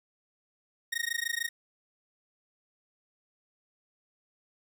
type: tone with amplitude modulation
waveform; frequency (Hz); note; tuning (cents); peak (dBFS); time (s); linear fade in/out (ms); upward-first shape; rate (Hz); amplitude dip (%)
sawtooth; 1864.7; A#6; 0; -23; 0.92-1.49; 10; sine; 26.7; 100
effects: 10-bit